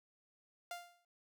sawtooth tone with exponential decay, 698.5 Hz, F5, in tune, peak -36 dBFS, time 0.71-1.05 s, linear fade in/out 2 ms, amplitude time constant 73 ms, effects none

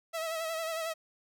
sawtooth tone with vibrato, 650 Hz, E5, 24 cents flat, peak -29 dBFS, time 0.13-0.94 s, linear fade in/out 20 ms, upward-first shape sine, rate 11 Hz, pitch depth 42 cents each way, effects none

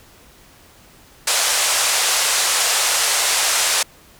white band-pass noise, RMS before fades -18 dBFS, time 1.27-3.83 s, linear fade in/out 5 ms, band 520 to 9600 Hz, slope 24 dB/octave, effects pink hiss -48 dBFS RMS until 4.19 s

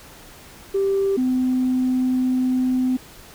sine tone pair in turn, 392 / 255.3 Hz, G4 / C4, 0 / -42 cents, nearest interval perfect fifth, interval 742 cents, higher first, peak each -16 dBFS, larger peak neither, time 0.74-1.17 / 1.17-2.97 s, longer second, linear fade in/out 10 ms, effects tanh soft clip ceiling -13 dBFS + pink hiss -44 dBFS RMS until 3.34 s

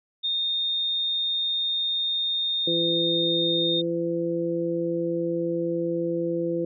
sine tone, 3663 Hz, A#7, 31 cents flat, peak -23 dBFS, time 0.23-3.82 s, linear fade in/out 20 ms
harmonic tone, 169.1 Hz, E3, 44 cents sharp, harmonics 1 / 2 / 3, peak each -32 / -26 / -28 dBFS, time 2.67-6.65 s, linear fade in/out 5 ms
effects none

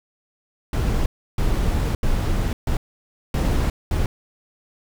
brown noise bursts at uneven times, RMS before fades -20 dBFS, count 6, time 0.73-1.06 / 1.38-1.95 / 2.03-2.53 / 2.67-2.77 / 3.34-3.7 / 3.91-4.06 s, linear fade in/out 2 ms, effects none

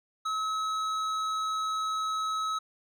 sine tone with hard clipping, 1287 Hz, E6, 42 cents flat, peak -30 dBFS, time 0.25-2.59 s, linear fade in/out 10 ms, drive 10 dB, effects none

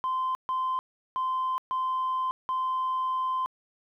sine tone bursts at uneven times, 1035 Hz, C6, 19 cents flat, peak -24 dBFS, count 5, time 0.04-0.35 / 0.49-0.79 / 1.16-1.58 / 1.71-2.31 / 2.49-3.46 s, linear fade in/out 0 ms, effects tanh soft clip ceiling -23 dBFS + 11-bit

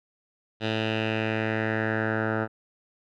10% pulse tone with low-pass filter sweep, 110 Hz, A2, in tune, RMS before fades -27 dBFS, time 0.6-2.48 s, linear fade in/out 50 ms, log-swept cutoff 3400 to 1300 Hz, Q 3.2, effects none

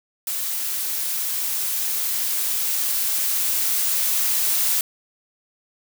blue noise with level ramp, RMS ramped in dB -26 to -20 dBFS, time 0.27-4.81 s, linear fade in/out 2 ms, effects none

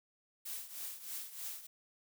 blue noise with tremolo, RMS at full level -41 dBFS, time 0.45-1.67 s, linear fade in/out 10 ms, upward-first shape triangle, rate 3.2 Hz, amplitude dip 80%, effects none

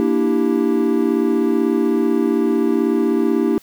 triangle chord, E half-diminished seventh, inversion second, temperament equal, 233.1 / 293.7 / 329.6 / 392 Hz, Bb3 / D4 / E4 / G4, 0 / 0 / 0 / 0 cents, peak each -18 dBFS, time 0-3.58 s, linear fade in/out 0 ms, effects white hiss -50 dBFS RMS until 3.62 s

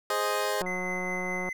20% pulse chord, Ab major, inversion none, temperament equal, 415.3 / 523.3 / 622.3 Hz, Ab4 / C5 / Eb5, 0 / 0 / 0 cents, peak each -26 dBFS, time 0.1-0.62 s, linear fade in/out 2 ms
click train, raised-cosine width 1 ms, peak -22 dBFS, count 161, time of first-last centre 0.61-1.489 s, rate 182 Hz
triangle tone with tremolo, 2047 Hz, C7, 38 cents flat, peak -29 dBFS, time 0.66-1.53 s, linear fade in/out 5 ms, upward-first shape triangle, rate 4.8 Hz, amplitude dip 30%
effects none

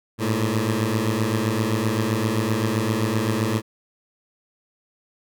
15% pulse beating tone pair, 106.2 / 113.9 Hz, G#2 / A#2, +39 / -40 cents, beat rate 7.7 Hz, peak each -17 dBFS, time 0.18-3.62 s, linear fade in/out 50 ms, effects none

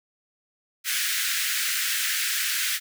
pink high-pass noise, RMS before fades -26 dBFS, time 0.84-2.8 s, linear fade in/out 50 ms, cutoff 1500 Hz, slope 48 dB/octave, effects none

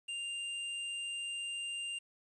square tone, 2794 Hz, F7, in tune, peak -38 dBFS, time 0.08-1.99 s, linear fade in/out 10 ms, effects resampled to 24000 Hz + 11-bit

